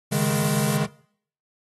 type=chord; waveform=square; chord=C# suspended second; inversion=none; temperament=equal; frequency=138.59 / 155.56 / 207.7 Hz; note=C#3 / D#3 / G#3; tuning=0 / 0 / 0 cents; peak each=-27 dBFS; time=0.11-0.87 s; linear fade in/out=20 ms
type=noise; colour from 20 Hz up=blue; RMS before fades=-29 dBFS; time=0.11-0.78 s; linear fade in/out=20 ms
effects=noise-tail reverb RT60 0.6 s tail -21 dB re dry + AAC 32 kbps